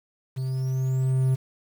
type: tone with level ramp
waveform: triangle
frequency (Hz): 130.81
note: C3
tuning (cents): 0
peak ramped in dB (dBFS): -24 to -16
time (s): 0.36-1.36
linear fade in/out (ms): 20
effects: 8-bit